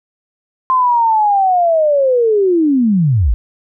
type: linear sweep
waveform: sine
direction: down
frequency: 1046.5 to 44.78 Hz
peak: -9 dBFS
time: 0.7-3.34 s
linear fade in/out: 0 ms
effects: none